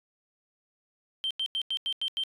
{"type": "tone bursts", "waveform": "sine", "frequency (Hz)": 3134, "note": "G7", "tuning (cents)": -1, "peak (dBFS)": -26, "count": 7, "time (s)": [1.24, 2.236], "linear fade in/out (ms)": 0, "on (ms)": 66, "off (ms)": 89, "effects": ["tanh soft clip ceiling -23 dBFS"]}